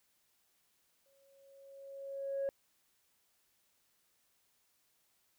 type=tone with exponential growth; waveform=sine; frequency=550 Hz; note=C#5; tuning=14 cents flat; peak=-30 dBFS; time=1.06-2.49 s; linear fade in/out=0 ms; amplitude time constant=310 ms; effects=tanh soft clip ceiling -30 dBFS + white hiss -75 dBFS RMS until 5.38 s

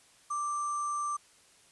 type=tone with sample-and-hold; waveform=sine; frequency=1174.7 Hz; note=D6; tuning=in tune; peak=-30 dBFS; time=0.3-1.17 s; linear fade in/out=10 ms; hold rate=7350 Hz; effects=white hiss -61 dBFS RMS until 1.71 s + resampled to 24000 Hz

